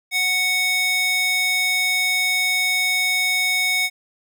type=tone with high-pass filter; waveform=square; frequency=740 Hz; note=F#5; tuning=in tune; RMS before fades=-20 dBFS; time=0.11-3.9 s; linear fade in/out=50 ms; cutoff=2300 Hz; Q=1.9; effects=none